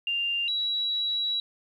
sine tone pair in turn, 2793 / 3898 Hz, F7 / B7, -1 / -23 cents, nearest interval tritone, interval 578 cents, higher second, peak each -25 dBFS, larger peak neither, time 0.07-0.48 / 0.48-1.4 s, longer second, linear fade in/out 2 ms, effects 10-bit

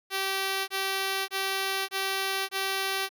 5% pulse tone bursts, 387 Hz, G4, 22 cents flat, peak -16 dBFS, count 5, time 0.1-3.092 s, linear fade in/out 50 ms, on 580 ms, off 23 ms, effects none

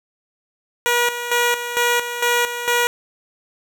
10% pulse tone with tremolo, 480.7 Hz, B4, 47 cents flat, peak -7 dBFS, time 0.86-2.87 s, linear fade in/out 0 ms, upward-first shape square, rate 2.2 Hz, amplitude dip 65%, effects 7-bit

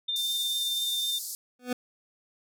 sine tone with tremolo, 3602 Hz, A7, 40 cents sharp, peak -26 dBFS, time 0.08-1.19 s, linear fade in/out 10 ms, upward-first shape sine, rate 19 Hz, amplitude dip 25%
white band-pass noise, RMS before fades -37 dBFS, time 0.16-1.35 s, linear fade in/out 0 ms, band 4500 to 14000 Hz, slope 48 dB/octave
25% pulse tone with exponential growth, 248.4 Hz, B3, 10 cents sharp, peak -20 dBFS, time 1.59-1.73 s, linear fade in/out 5 ms, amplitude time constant 30 ms
effects none

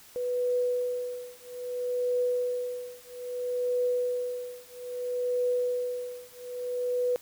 sine tone with tremolo, 493.9 Hz, B4, in tune, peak -23 dBFS, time 0.16-7.16 s, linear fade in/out 0 ms, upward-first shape triangle, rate 0.61 Hz, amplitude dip 100%, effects white hiss -53 dBFS RMS until 7.21 s

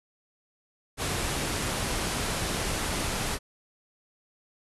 pink low-pass noise, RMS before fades -30 dBFS, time 0.97-3.39 s, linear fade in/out 50 ms, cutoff 12000 Hz, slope 96 dB/octave, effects none

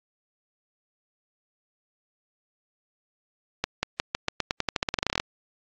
accelerating click train, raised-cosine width 0.2 ms, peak -6 dBFS, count 21, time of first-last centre 3.64-5.199 s, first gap 190 ms, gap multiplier 0.89, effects low-pass 6000 Hz 12 dB/octave + AAC 48 kbps

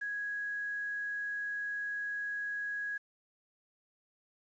sine tone with quantisation, 1661 Hz, G#6, in tune, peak -34 dBFS, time 0.01-2.98 s, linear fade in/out 10 ms, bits 10, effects resampled to 16000 Hz

